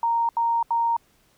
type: tone bursts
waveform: sine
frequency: 929 Hz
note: A#5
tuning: 6 cents flat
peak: -19 dBFS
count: 3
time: 0.03-0.966 s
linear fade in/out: 2 ms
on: 260 ms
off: 78 ms
effects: pink hiss -62 dBFS RMS until 1.37 s